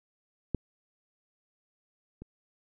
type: clicks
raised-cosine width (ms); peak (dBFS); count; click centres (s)
3; -15 / -30; 2; 0.547 / 2.22
effects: none